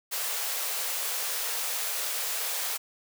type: high-pass noise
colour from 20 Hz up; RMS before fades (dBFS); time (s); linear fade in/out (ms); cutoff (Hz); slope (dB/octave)
white; -31; 0.11-2.78; 20; 430; 96
effects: none